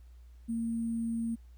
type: tone with sample-and-hold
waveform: sine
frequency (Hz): 229.5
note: A#3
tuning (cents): -27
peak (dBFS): -30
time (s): 0.48-1.36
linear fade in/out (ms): 20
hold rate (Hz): 8820
effects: added 60 Hz sine -50 dBFS peak until 1.57 s + pink hiss -72 dBFS RMS until 1.57 s